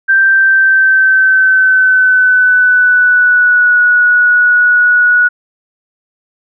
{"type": "tone with pitch glide", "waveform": "sine", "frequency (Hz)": [1568, 1463], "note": ["G6", "F#6"], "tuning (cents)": [0, -20], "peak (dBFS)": -5, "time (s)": [0.08, 5.29], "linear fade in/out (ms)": 20, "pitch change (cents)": -120, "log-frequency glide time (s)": [0.29, 3.8], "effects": []}